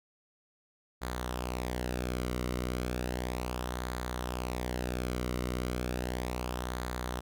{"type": "tone with flanger", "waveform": "sawtooth", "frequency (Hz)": 61.74, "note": "B1", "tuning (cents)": 0, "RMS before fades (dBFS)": -35, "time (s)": [1.01, 7.21], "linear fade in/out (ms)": 20, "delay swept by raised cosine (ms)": [0.36, 1.19], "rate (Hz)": 0.34, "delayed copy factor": -0.55, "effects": []}